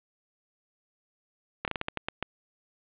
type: slowing click train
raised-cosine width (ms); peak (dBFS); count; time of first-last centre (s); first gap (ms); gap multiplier
0.3; -13; 9; 1.65-2.226; 28; 1.26
effects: resampled to 8000 Hz + 7-bit